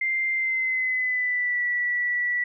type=tone with pitch glide; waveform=sine; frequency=2093 to 1952.8 Hz; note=C7 to B6; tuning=0 to -20 cents; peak=-22 dBFS; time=0.01-2.44 s; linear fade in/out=5 ms; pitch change=-120 cents; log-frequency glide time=0.33-1.63 s; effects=none